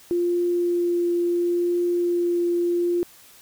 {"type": "tone with vibrato", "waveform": "sine", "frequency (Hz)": 348.4, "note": "F4", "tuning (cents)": -4, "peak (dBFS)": -19, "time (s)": [0.11, 3.03], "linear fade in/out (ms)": 0, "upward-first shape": "triangle", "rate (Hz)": 0.73, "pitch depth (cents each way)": 9, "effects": ["white hiss -50 dBFS RMS until 3.41 s"]}